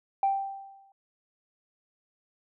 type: tone with exponential decay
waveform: sine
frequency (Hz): 784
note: G5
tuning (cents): 0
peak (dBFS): -19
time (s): 0.23-0.92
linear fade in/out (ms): 2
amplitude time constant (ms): 150
effects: tanh soft clip ceiling -17 dBFS